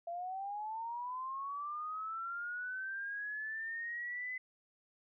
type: linear sweep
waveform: sine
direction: up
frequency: 674 to 2029 Hz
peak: -38 dBFS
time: 0.07-4.38 s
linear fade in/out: 5 ms
effects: none